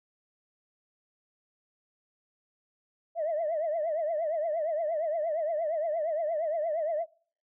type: tone with vibrato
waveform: sine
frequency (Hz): 636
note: D#5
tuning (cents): +38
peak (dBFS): -26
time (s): 3.15-7.06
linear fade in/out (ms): 50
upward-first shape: triangle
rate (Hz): 8.6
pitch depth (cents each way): 150
effects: noise-tail reverb RT60 0.5 s tail -26 dB re dry + tanh soft clip ceiling -23 dBFS